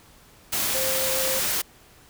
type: tone in noise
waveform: sine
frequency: 526 Hz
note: C5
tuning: 9 cents sharp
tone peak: -28 dBFS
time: 0.74-1.4 s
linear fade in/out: 10 ms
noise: white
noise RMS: -25 dBFS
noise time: 0.52-1.62 s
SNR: -6 dB
effects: pink hiss -53 dBFS RMS until 2.09 s